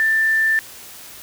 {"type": "tone with quantisation", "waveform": "sine", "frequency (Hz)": 1776, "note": "A6", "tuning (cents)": 16, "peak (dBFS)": -14, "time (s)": [0, 0.59], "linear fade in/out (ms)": 0, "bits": 7, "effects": ["white hiss -39 dBFS RMS until 1.22 s"]}